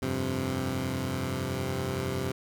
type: chord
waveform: 15% pulse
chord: F suspended second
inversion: none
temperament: equal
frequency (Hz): 87.31 / 98 / 130.81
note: F2 / G2 / C3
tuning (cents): 0 / 0 / 0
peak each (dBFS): -29 / -29 / -25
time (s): 0.02-2.32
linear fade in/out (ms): 5
effects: none